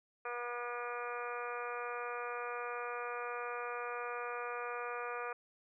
harmonic tone, 241.4 Hz, B3, 39 cents flat, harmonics 2 / 3 / 4 / 5 / 6 / 7 / 8 / 9 / 10, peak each -43 / -47 / -48 / -43 / -46 / -52 / -55 / -55 / -49 dBFS, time 0.25-5.33 s, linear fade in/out 5 ms, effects none

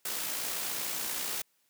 white noise with amplitude modulation, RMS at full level -33 dBFS, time 0.05-1.42 s, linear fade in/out 5 ms, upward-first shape sine, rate 60.4 Hz, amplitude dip 35%, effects white hiss -72 dBFS RMS until 1.69 s + high-pass 150 Hz 12 dB/octave

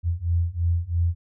sine beating tone pair, 83.9 / 86.9 Hz, E2 / F2, +31 / -8 cents, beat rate 3 Hz, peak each -24 / -23 dBFS, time 0.03-1.15 s, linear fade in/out 50 ms, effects none

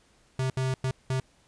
square tone bursts at uneven times, 130.81 Hz, C3, in tune, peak -26 dBFS, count 4, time 0.39-0.5 / 0.57-0.74 / 0.84-0.91 / 1.1-1.2 s, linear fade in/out 2 ms, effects pink hiss -63 dBFS RMS until 1.47 s + resampled to 22050 Hz

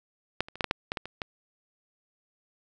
clicks, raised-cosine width 0.3 ms, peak -9 / -27 / -26 / -11 / -11 / -8 / -13 / -15 / -22 / -16 dBFS, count 10, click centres 0.406 / 0.485 / 0.556 / 0.608 / 0.643 / 0.711 / 0.919 / 0.972 / 1.056 / 1.218 s, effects none

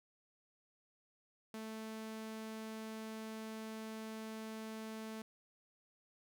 sawtooth tone, 220 Hz, A3, in tune, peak -40 dBFS, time 1.54-5.22 s, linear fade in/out 2 ms, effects none

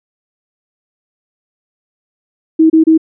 sine tone bursts, 320 Hz, D#4, 49 cents sharp, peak -4 dBFS, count 3, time 2.59-2.978 s, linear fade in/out 10 ms, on 110 ms, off 29 ms, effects none

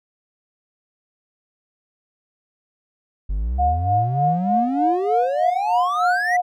triangle exponential sweep, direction up, 46.25 to 2013 Hz, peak -18 dBFS, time 3.29-6.37 s, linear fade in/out 10 ms
sine tone with tremolo, 718 Hz, F5, 48 cents sharp, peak -15 dBFS, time 3.58-6.42 s, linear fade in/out 20 ms, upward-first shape sine, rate 3.3 Hz, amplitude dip 80%
effects none

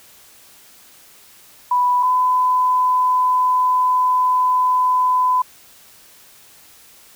sine tone pair in turn, 987.8 / 1006.8 Hz, B5 / B5, 0 / +33 cents, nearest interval unison, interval 33 cents, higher second, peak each -13 dBFS, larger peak neither, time 1.71-2.03 / 2.03-5.42 s, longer second, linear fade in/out 5 ms, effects white hiss -47 dBFS RMS until 7.15 s

